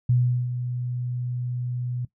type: tone with ADSR envelope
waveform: sine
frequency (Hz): 123.47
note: B2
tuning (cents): 0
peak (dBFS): -16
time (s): 0.09-2.05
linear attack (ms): 6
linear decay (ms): 380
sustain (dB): -10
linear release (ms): 3
effects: noise-tail reverb RT60 0.1 s tail -17 dB re dry